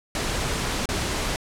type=noise with dropouts; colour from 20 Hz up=pink; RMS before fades=-26 dBFS; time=0.15-1.36 s; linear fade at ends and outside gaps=1 ms; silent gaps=0.857-0.889 s; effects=low-pass 9000 Hz 12 dB/octave